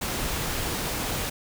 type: noise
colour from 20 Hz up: pink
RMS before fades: -29 dBFS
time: 0.01-1.3 s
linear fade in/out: 10 ms
effects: none